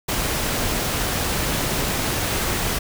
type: noise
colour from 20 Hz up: pink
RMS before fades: -23 dBFS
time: 0.08-2.79 s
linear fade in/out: 10 ms
effects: none